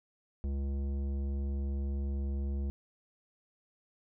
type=tone with tanh clipping; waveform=triangle; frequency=69.3 Hz; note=C#2; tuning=in tune; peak=-33 dBFS; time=0.44-2.7 s; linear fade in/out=0 ms; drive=17 dB; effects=none